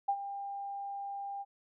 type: tone with ADSR envelope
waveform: sine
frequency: 798 Hz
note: G5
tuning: 31 cents sharp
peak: -25 dBFS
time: 0.08-1.45 s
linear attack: 10 ms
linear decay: 65 ms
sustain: -12 dB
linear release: 38 ms
effects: none